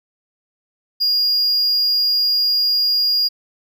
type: tone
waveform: triangle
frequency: 4844 Hz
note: D#8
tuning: 47 cents flat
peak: -13 dBFS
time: 1-3.29 s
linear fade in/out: 20 ms
effects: none